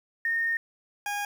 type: tone pair in turn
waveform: sine / 20% pulse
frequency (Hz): 1837 / 818.3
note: A#6 / G#5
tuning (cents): -26 / -26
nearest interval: octave + major second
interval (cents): 1400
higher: first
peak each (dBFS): -24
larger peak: neither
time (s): 0.25-0.57 / 1.06-1.25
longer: first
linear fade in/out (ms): 2
effects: 9-bit